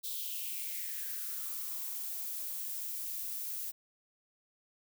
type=noise with high-pass filter sweep; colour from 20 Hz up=violet; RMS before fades=-39 dBFS; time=0.03-3.72 s; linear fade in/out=20 ms; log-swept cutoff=3700 to 210 Hz; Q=4.8; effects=none